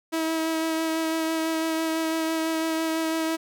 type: tone with vibrato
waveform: sawtooth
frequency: 322.4 Hz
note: E4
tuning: 38 cents flat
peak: -20 dBFS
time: 0.12-3.37 s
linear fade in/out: 20 ms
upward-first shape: sine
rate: 6 Hz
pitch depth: 15 cents each way
effects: none